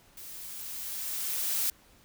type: noise with level ramp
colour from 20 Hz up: blue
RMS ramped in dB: -45 to -28 dBFS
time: 0.17-1.7 s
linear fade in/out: 2 ms
effects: pink hiss -60 dBFS RMS until 2.04 s